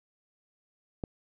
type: click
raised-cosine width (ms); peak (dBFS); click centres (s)
2; -20; 1.038
effects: none